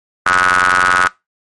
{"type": "ring-modulated tone", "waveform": "sawtooth", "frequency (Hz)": 90.7, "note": "F#2", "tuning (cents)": -34, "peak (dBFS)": -3, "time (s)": [0.26, 1.08], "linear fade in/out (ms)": 5, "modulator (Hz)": 1370, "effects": ["noise-tail reverb RT60 0.2 s tail -21 dB re dry", "MP3 48 kbps"]}